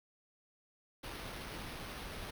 pink noise with sample-and-hold, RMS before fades -45 dBFS, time 1.03-2.31 s, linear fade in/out 10 ms, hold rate 7350 Hz, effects none

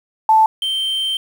sine / triangle tone pair in turn, 878 / 3129 Hz, A5 / G7, -4 / -4 cents, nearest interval octave + minor seventh, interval 2200 cents, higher second, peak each -8 / -16 dBFS, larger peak first, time 0.29-0.46 / 0.62-1.17 s, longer second, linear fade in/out 2 ms, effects 7-bit

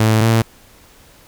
sawtooth tone pair in turn, 110 / 113.35 Hz, A2 / A#2, 0 / -48 cents, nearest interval minor second, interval 52 cents, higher second, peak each -7 dBFS, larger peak neither, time 0-0.21 / 0.21-0.42 s, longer neither, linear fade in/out 5 ms, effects pink hiss -47 dBFS RMS until 1.27 s

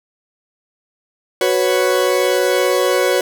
40% pulse chord, F# suspended fourth, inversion none, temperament equal, 370 / 493.9 / 554.4 Hz, F#4 / B4 / C#5, 0 / 0 / 0 cents, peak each -17 dBFS, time 1.41-3.21 s, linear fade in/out 2 ms, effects none

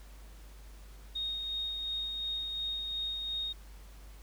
sine tone with tremolo, 3721 Hz, A#7, 4 cents flat, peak -32 dBFS, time 1.15-3.53 s, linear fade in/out 10 ms, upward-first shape sine, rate 2.8 Hz, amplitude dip 30%, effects added 50 Hz sine -48 dBFS peak until 4.22 s + pink hiss -59 dBFS RMS until 4.22 s

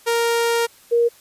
sawtooth / sine tone pair in turn, 466.2 / 470.8 Hz, A#4 / A#4, 0 / +17 cents, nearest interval unison, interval 17 cents, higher second, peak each -13 dBFS, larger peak neither, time 0.06-0.67 / 0.91-1.09 s, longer first, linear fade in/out 20 ms, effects white hiss -50 dBFS RMS until 1.2 s + resampled to 32000 Hz

